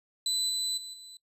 30% pulse tone with level steps, 4005 Hz, B7, 23 cents sharp, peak -24 / -26 / -37 / -43 dBFS, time 0.26-1.17 s, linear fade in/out 2 ms, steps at 0.49 / 0.77 / 0.93 s, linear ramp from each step 10 ms, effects noise-tail reverb RT60 0.1 s tail -22 dB re dry + resampled to 32000 Hz

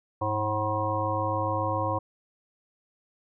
harmonic tone with a mistuned harmonic, 107.1 Hz, A2, 46 cents flat, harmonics 1 / 3 / 5 / 7 / 9 / 10, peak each -31 / -35 / -31 / -34 / -31 / -32 dBFS, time 0.21-1.99 s, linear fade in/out 10 ms, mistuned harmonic 1, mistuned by -84 cents, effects none

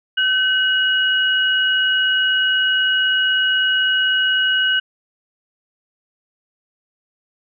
sine tone pair together, 1527.7 / 2904 Hz, G6 / F#7, -45 / -33 cents, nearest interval major seventh, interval 1112 cents, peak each -17 dBFS, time 0.17-4.8 s, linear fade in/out 10 ms, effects none

